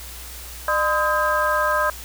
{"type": "tone cluster", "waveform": "sine", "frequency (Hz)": [605, 1021, 1264, 1601], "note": ["D#5", "C6", "D#6", "G6"], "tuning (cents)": [-49, -43, 27, 36], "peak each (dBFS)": -23, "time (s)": [0.68, 1.9], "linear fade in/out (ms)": 2, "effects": ["added 60 Hz sine -38 dBFS peak until 2.04 s", "white hiss -38 dBFS RMS until 2.04 s"]}